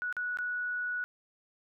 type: tone with dropouts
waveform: sine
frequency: 1469 Hz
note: F#6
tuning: 13 cents flat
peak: -31 dBFS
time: 0.02-1.04 s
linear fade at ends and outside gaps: 0 ms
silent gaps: 0.126-0.167 / 0.372-0.387 s
effects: none